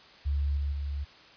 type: tone with level steps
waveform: sine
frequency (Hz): 71.2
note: C#2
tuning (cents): +47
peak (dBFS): -25 / -27 / -30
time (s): 0.25-1.05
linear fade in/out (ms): 20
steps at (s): 0.57 / 0.72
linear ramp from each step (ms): 5
effects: white hiss -53 dBFS RMS until 1.36 s + resampled to 11025 Hz